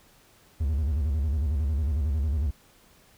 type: tone with vibrato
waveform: triangle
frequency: 73.42 Hz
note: D2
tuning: in tune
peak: -21 dBFS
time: 0.6-2.51 s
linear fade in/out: 10 ms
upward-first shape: square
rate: 11 Hz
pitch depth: 140 cents each way
effects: pink hiss -58 dBFS RMS until 3.17 s